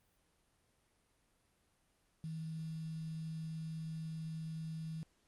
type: tone with quantisation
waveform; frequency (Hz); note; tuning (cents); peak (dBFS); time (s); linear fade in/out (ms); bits
sine; 160; D#3; +49; -40; 2.24-5.03; 0; 10
effects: pink hiss -75 dBFS RMS until 5.27 s + Opus 32 kbps